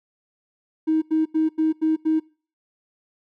triangle tone bursts, 315.8 Hz, D#4, 26 cents sharp, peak -13 dBFS, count 6, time 0.87-2.2 s, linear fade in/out 20 ms, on 150 ms, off 86 ms, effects noise-tail reverb RT60 0.4 s tail -26 dB re dry + tanh soft clip ceiling -14 dBFS

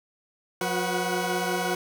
20% pulse tone cluster, 179.1 / 363.5 / 486.5 / 744 Hz, F3 / F#4 / B4 / F#5, +44 / -31 / -26 / +9 cents, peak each -26 dBFS, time 0.61-1.75 s, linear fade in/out 2 ms, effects none

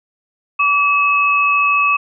sine tone pair together, 1150 / 2582 Hz, D6 / E7, -37 / -37 cents, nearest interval octave + major second, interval 1400 cents, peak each -14 dBFS, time 0.59-1.97 s, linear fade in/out 10 ms, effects none

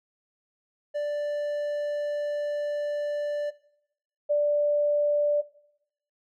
triangle / sine tone pair in turn, 587.3 / 587.3 Hz, D5 / D5, 0 / 0 cents, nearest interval unison, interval 0 cents, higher neither, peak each -24 / -20 dBFS, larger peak second, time 0.94-3.51 / 4.29-5.42 s, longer first, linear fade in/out 20 ms, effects noise-tail reverb RT60 0.7 s tail -17 dB re dry

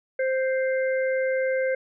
harmonic tone, 523.3 Hz, C5, in tune, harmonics 1 / 3 / 4, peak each -22 / -32 / -34 dBFS, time 0.19-1.75 s, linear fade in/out 5 ms, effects none

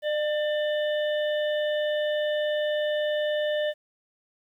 harmonic tone with a mistuned harmonic, 595 Hz, D5, 22 cents sharp, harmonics 1 / 3 / 5 / 6, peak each -24 / -34 / -38 / -40 dBFS, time 0.02-3.74 s, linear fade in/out 50 ms, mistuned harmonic 1, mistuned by +19 cents, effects 10-bit

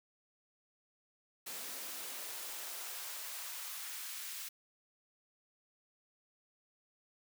white noise with high-pass filter sweep, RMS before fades -44 dBFS, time 1.46-4.49 s, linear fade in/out 10 ms, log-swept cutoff 210 to 1800 Hz, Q 0.88, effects none

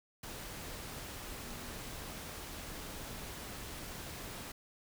sine tone in noise, 240.3 Hz, B3, 47 cents flat, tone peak -53 dBFS, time 1.43-1.71 s, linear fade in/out 5 ms, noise pink, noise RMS -45 dBFS, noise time 0.23-4.52 s, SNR -11 dB, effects none

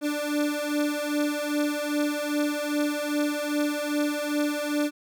30% pulse beating tone pair, 293.7 / 296.2 Hz, D4 / D4, 0 / +15 cents, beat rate 2.5 Hz, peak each -25 dBFS, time 0.01-4.91 s, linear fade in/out 50 ms, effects none

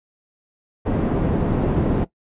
white low-pass noise, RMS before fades -20 dBFS, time 0.85-2.05 s, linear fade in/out 20 ms, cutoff 320 Hz, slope 12 dB/octave, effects noise-tail reverb RT60 0.1 s tail -17 dB re dry + resampled to 8000 Hz

